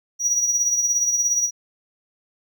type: tone with tremolo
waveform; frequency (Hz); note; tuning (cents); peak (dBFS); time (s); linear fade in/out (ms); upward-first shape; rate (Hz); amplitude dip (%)
triangle; 5790; F#8; -38; -14; 0.19-1.51; 50; triangle; 17; 60
effects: none